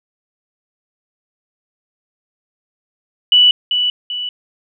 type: tone with echo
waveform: sine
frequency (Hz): 2960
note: F#7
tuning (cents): 0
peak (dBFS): -6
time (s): 3.32-3.51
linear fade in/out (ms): 2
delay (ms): 390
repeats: 2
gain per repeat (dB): -7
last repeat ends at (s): 4.29
effects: none